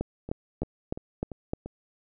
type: two click trains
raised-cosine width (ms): 2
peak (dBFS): -24 / -15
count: 5 / 6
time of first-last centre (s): 0.29-1.66 / 0.01-1.534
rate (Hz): 2.92 / 3.28
effects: none